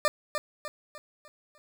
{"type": "tone with echo", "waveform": "20% pulse", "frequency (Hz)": 600, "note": "D5", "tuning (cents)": 37, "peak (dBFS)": -16, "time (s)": [0.05, 0.08], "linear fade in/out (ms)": 0, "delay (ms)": 300, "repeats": 5, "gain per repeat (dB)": -7, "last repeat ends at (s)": 1.58, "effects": []}